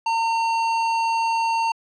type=tone with hard clipping; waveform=sine; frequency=911 Hz; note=A#5; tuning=40 cents flat; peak=-21 dBFS; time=0.06-1.72 s; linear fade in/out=5 ms; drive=18 dB; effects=low-pass 5000 Hz 12 dB/octave